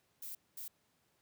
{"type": "noise bursts at uneven times", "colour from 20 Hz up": "violet", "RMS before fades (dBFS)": -45, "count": 2, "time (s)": [[0.22, 0.35], [0.57, 0.68]], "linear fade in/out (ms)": 5, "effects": ["pink hiss -75 dBFS RMS until 1.21 s", "high-pass 100 Hz 12 dB/octave"]}